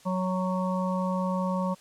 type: harmonic tone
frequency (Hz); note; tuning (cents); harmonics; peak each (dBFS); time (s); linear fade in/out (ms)
185; F#3; 0; 1 / 3 / 5 / 6; -27 / -32 / -34 / -35; 0.05-1.75; 20
effects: white hiss -55 dBFS RMS until 1.8 s + low-pass 9000 Hz 12 dB/octave